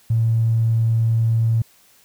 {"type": "tone with tanh clipping", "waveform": "triangle", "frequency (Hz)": 113.7, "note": "A#2", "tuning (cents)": -43, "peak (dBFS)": -14, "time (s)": [0.1, 1.62], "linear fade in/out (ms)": 5, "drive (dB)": 2, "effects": ["white hiss -54 dBFS RMS until 2.04 s"]}